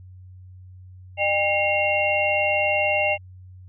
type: tone cluster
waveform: sine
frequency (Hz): 606 / 799 / 2141 / 2760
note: D#5 / G5 / C7 / F7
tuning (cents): -46 / +33 / +39 / -21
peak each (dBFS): -23 / -26 / -26 / -23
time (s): 1.17-3.18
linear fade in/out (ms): 50
effects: added 92 Hz sine -41 dBFS peak until 3.68 s